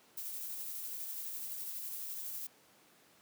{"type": "noise with tremolo", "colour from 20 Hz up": "violet", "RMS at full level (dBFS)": -41, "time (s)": [0.17, 2.47], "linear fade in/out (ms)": 5, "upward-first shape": "sine", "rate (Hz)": 12, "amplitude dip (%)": 25, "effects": ["pink hiss -64 dBFS RMS until 3.21 s", "high-pass 200 Hz 12 dB/octave"]}